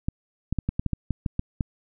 clicks, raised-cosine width 5 ms, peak -12 dBFS, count 11, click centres 0.085 / 0.526 / 0.587 / 0.69 / 0.795 / 0.863 / 0.933 / 1.107 / 1.262 / 1.394 / 1.608 s, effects none

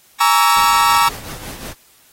40% pulse chord, A# half-diminished seventh, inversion third, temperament equal with one note detuned, 830.6 / 932.3 / 1134 / 1318.5 Hz, G#5 / A#5 / C#6 / E6, 0 / 0 / +39 / 0 cents, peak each -20 / -14 / -15 / -15 dBFS, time 0.2-1.09 s, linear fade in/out 10 ms
pink noise with tremolo, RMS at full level -30 dBFS, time 0.55-1.74 s, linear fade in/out 20 ms, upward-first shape triangle, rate 5.6 Hz, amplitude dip 55%
effects white hiss -51 dBFS RMS until 2.12 s + AAC 48 kbps

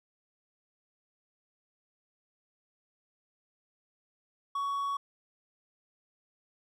triangle tone, 1120 Hz, C#6, 18 cents sharp, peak -28 dBFS, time 4.55-4.97 s, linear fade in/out 5 ms, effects none

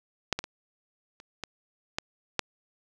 clicks, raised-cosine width 0.2 ms, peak -7 / -13 / -21 / -30 / -17 / -11 / -7 dBFS, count 7, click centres 0.327 / 0.39 / 0.441 / 1.201 / 1.437 / 1.985 / 2.393 s, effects none

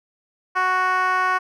10% pulse tone with band-pass filter, 370 Hz, F#4, in tune, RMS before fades -20 dBFS, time 0.55-1.39 s, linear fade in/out 20 ms, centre 1200 Hz, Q 2.2, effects none

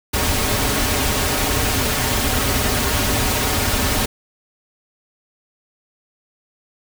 pink noise with comb filter, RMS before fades -19 dBFS, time 0.13-4.06 s, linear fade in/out 10 ms, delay 5.9 ms, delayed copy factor -0.6, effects none

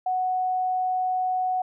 sine tone, 740 Hz, F#5, in tune, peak -22 dBFS, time 0.06-1.62 s, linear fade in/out 5 ms, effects none

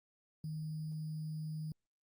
sine tone with sample-and-hold, 155.56 Hz, D#3, in tune, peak -38 dBFS, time 0.44-1.72 s, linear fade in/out 2 ms, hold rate 4900 Hz, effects Opus 48 kbps

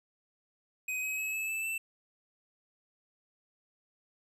square tone with pitch steps, 2514 / 2543 / 2573 / 2603 / 2633 / 2663 Hz, D#7 / D#7 / E7 / E7 / E7 / E7, +17 / +37 / -43 / -22 / -3 / +17 cents, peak -33 dBFS, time 0.88-1.78 s, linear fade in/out 5 ms, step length 150 ms, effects none

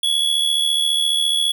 square tone with amplitude modulation, 3375 Hz, G#7, 27 cents sharp, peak -14 dBFS, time 0.03-1.52 s, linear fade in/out 5 ms, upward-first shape sine, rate 74.6 Hz, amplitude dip 60%, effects none

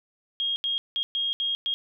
sine tone bursts at uneven times, 3254 Hz, G#7, 36 cents flat, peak -24 dBFS, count 6, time 0.4-0.56 / 0.64-0.78 / 0.96-1.03 / 1.15-1.33 / 1.4-1.55 / 1.66-1.74 s, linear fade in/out 0 ms, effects none

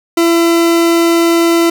40% pulse tone, 336.3 Hz, E4, 35 cents sharp, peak -7 dBFS, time 0.17-1.7 s, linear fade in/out 5 ms, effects none

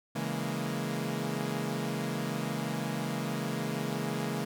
sawtooth chord, A# half-diminished seventh, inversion first, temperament equal, 138.59 / 164.81 / 207.7 / 233.1 Hz, C#3 / E3 / G#3 / A#3, 0 / 0 / 0 / 0 cents, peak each -33 dBFS, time 0.15-4.45 s, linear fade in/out 10 ms, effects none

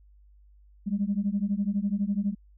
sine beating tone pair, 196 / 208 Hz, G3 / G#3, 0 / +3 cents, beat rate 12 Hz, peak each -27 dBFS, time 0.86-2.35 s, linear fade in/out 20 ms, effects tanh soft clip ceiling -17 dBFS + added 50 Hz sine -53 dBFS peak until 2.57 s

